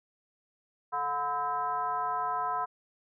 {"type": "tone with frequency modulation", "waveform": "sine", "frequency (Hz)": 1011, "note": "B5", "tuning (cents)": 40, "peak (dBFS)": -28, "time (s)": [0.92, 2.66], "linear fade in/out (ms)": 20, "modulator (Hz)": 288, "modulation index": 1.1, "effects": []}